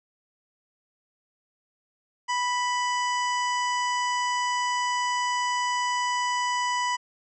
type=harmonic tone with a mistuned harmonic; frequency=985 Hz; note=B5; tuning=5 cents flat; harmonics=1 / 2 / 3 / 5 / 6 / 7 / 8; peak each=-25 / -31 / -35 / -39 / -41 / -42 / -43 dBFS; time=2.28-6.97 s; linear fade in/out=20 ms; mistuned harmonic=3; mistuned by=+19 cents; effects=none